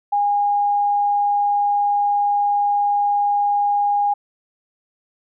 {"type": "tone", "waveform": "sine", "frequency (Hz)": 817, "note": "G#5", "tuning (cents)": -29, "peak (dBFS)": -15, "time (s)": [0.12, 4.14], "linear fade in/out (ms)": 10, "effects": []}